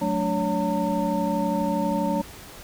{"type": "tone cluster", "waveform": "sine", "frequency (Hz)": [184.6, 217, 289.2, 563, 909], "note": ["F#3", "A3", "D4", "C#5", "A#5"], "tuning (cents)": [-4, -24, -27, 27, -44], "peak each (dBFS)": -28, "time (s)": [0.01, 2.22], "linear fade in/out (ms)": 10, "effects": ["pink hiss -43 dBFS RMS until 2.63 s"]}